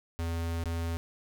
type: tone with dropouts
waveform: square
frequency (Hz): 83.5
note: E2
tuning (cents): +23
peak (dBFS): -31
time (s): 0.19-0.97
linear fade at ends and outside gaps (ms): 0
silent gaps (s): 0.638-0.657
effects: none